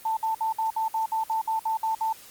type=tone bursts; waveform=sine; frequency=888 Hz; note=A5; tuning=16 cents sharp; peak=-23 dBFS; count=12; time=0.05-2.128 s; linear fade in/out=5 ms; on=120 ms; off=58 ms; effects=white hiss -48 dBFS RMS until 2.3 s + Opus 24 kbps